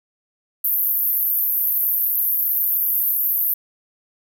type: band-pass noise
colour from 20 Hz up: pink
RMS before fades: -20 dBFS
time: 0.64-3.54 s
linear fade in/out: 5 ms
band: 12000 to 15000 Hz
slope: 96 dB/octave
effects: none